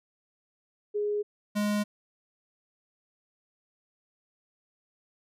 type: tone pair in turn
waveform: sine / square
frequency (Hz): 415.3 / 207.7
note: G#4 / G#3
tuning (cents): 0 / 0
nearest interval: octave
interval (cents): 1200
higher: first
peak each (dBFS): -26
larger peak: neither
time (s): 0.94-1.23 / 1.55-1.84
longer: neither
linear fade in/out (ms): 20
effects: resampled to 32000 Hz